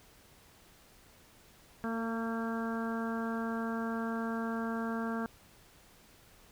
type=harmonic tone with a mistuned harmonic; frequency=227.9 Hz; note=A#3; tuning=39 cents flat; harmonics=1 / 2 / 3 / 4 / 5 / 6 / 7; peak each=-34 / -41 / -43 / -45 / -45 / -44 / -44 dBFS; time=1.84-5.26 s; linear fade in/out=0 ms; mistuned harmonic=2; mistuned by=-16 cents; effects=pink hiss -60 dBFS RMS until 6.51 s